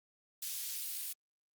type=high-pass noise; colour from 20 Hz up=white; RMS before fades=-40 dBFS; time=0.42-1.13 s; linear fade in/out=5 ms; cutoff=3500 Hz; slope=12 dB/octave; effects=Opus 48 kbps